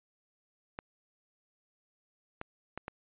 clicks, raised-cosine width 0.5 ms, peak -23 dBFS, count 4, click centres 0.789 / 2.414 / 2.776 / 2.881 s, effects resampled to 8000 Hz

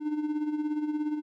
triangle tone with tremolo, 301.4 Hz, D4, 45 cents sharp, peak -23 dBFS, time 0-1.22 s, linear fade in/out 50 ms, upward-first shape sine, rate 17 Hz, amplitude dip 60%, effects none

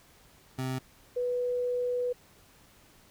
25% pulse / sine tone pair in turn, 130.2 / 492.5 Hz, C3 / B4, -8 / -5 cents, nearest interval octave + major seventh, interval 2303 cents, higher second, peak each -27 dBFS, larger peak neither, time 0.58-0.79 / 1.16-2.13 s, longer second, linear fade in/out 10 ms, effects pink hiss -59 dBFS RMS until 3.1 s

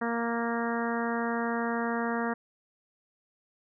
harmonic tone, 233.1 Hz, A#3, in tune, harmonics 1 / 2 / 3 / 4 / 5 / 6 / 7 / 8, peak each -31 / -34 / -36 / -37 / -38 / -39 / -39 / -40 dBFS, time 0.01-2.34 s, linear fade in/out 10 ms, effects none

